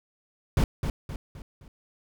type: noise with echo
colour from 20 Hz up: brown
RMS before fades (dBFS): -20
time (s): 0.57-0.64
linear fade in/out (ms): 2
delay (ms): 260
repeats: 4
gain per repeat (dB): -7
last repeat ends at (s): 1.68
effects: none